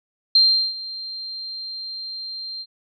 sine tone with ADSR envelope, 4169 Hz, C8, 7 cents flat, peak -10 dBFS, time 0.35-2.66 s, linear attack 4 ms, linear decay 380 ms, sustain -19 dB, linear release 51 ms, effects none

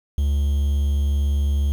triangle tone, 71 Hz, C#2, 42 cents sharp, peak -15 dBFS, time 0.18-1.72 s, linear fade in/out 0 ms, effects 7-bit

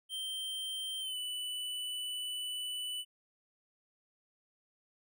square tone with pitch glide, 3136 to 2979 Hz, G7 to F#7, 0 to +11 cents, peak -37 dBFS, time 0.09-3.05 s, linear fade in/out 50 ms, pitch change -89 cents, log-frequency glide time 1-1.17 s, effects none

